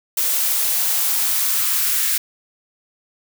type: noise with high-pass filter sweep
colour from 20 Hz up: blue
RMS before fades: -19 dBFS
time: 0.17-2.18 s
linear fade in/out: 5 ms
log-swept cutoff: 380 to 1700 Hz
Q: 1.7
effects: none

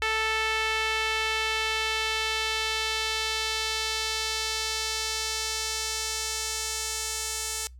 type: tone with band-pass filter sweep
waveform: sawtooth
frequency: 440 Hz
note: A4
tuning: in tune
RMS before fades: -29 dBFS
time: 0.02-7.67 s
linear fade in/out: 0 ms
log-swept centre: 2300 to 7600 Hz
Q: 1.3
effects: noise-tail reverb RT60 0.2 s tail -25 dB re dry + added 62 Hz sine -44 dBFS peak until 7.79 s

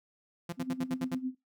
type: tone bursts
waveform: sawtooth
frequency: 171.9 Hz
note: F3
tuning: 27 cents flat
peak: -30 dBFS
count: 7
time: 0.49-1.149 s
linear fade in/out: 5 ms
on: 35 ms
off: 69 ms
type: tone with tremolo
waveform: sine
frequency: 257.4 Hz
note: C4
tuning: 28 cents flat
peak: -29 dBFS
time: 0.57-1.35 s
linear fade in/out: 50 ms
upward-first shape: sine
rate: 9 Hz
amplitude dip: 80%
effects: noise-tail reverb RT60 0.2 s tail -19 dB re dry

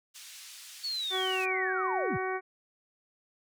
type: band-pass noise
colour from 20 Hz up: white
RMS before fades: -48 dBFS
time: 0.14-1.46 s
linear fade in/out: 20 ms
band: 2200 to 7700 Hz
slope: 12 dB/octave
type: linear sweep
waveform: sine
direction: down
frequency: 4504 to 60.2 Hz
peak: -31 dBFS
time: 0.83-2.18 s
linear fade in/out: 20 ms
type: harmonic tone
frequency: 375 Hz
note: F#4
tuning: 23 cents sharp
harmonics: 1 / 2 / 3 / 4 / 5 / 6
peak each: -33 / -36 / -38 / -39 / -40 / -41 dBFS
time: 1.1-2.41 s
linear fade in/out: 50 ms
effects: none

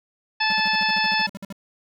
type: harmonic tone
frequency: 872 Hz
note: A5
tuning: 16 cents flat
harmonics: 1 / 2 / 3 / 4 / 5 / 6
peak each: -24 / -24 / -25 / -30 / -30 / -27 dBFS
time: 0.4-1.27 s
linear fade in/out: 10 ms
type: tone bursts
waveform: square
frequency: 196 Hz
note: G3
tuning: in tune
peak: -32 dBFS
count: 14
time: 0.5-1.526 s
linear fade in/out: 2 ms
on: 25 ms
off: 52 ms
effects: none

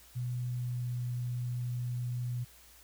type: tone with pitch glide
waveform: sine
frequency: 123.47 to 122.62 Hz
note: B2 to B2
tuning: 0 to -12 cents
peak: -32 dBFS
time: 0.15-2.45 s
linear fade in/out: 20 ms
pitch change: -12 cents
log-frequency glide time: 0.49-1.03 s
effects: added 60 Hz sine -62 dBFS peak until 2.83 s + white hiss -58 dBFS RMS until 2.83 s

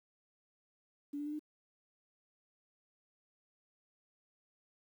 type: tone with pitch steps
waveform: sine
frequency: 287.7 / 292.7 / 297.8 / 303.1 Hz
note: D4 / D4 / D4 / D#4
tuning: -36 / -6 / +24 / -45 cents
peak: -37 dBFS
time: 1.13-1.394 s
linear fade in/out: 10 ms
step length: 66 ms
effects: 11-bit

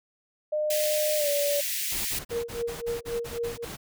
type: tone with pitch glide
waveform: sine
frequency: 607 to 575.3 Hz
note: D#5 to D5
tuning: -43 to -36 cents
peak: -24 dBFS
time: 0.52-1.61 s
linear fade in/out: 10 ms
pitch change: -93 cents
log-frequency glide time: 1.17-1.28 s
type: high-pass noise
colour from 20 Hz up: white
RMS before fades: -30 dBFS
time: 0.7-2.19 s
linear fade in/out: 5 ms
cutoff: 1800 Hz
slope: 48 dB/octave
type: noise bursts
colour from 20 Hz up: pink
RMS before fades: -39 dBFS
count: 10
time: 1.91-3.77 s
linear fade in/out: 20 ms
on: 150 ms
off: 40 ms
type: tone with tremolo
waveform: sine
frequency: 469.3 Hz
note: A#4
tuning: 12 cents sharp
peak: -25 dBFS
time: 2.31-3.65 s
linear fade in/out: 5 ms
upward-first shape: triangle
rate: 3.8 Hz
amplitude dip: 100%
effects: none

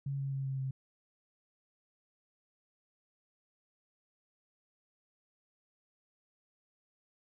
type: tone with pitch steps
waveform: sine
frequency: 138.59 / 137.16 / 135.74 / 134.33 / 132.94 Hz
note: C#3 / C#3 / C#3 / C3 / C3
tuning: 0 / -18 / -36 / +46 / +28 cents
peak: -33 dBFS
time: 0.06-0.71 s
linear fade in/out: 5 ms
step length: 130 ms
effects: none

